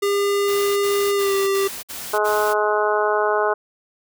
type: tone with pitch glide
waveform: square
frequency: 403 to 392.4 Hz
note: G4 to G4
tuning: +48 to +2 cents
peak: -18 dBFS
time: 0.02-1.68 s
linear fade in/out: 10 ms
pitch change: -46 cents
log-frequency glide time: 1.13-1.34 s
type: noise bursts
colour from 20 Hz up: white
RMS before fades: -32 dBFS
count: 6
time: 0.47-2.54 s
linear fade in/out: 20 ms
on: 300 ms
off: 54 ms
type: harmonic tone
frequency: 210.8 Hz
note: G#3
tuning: 26 cents sharp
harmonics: 2 / 3 / 4 / 5 / 6 / 7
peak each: -21 / -23 / -24 / -25 / -26 / -26 dBFS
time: 2.13-3.54 s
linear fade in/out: 10 ms
effects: none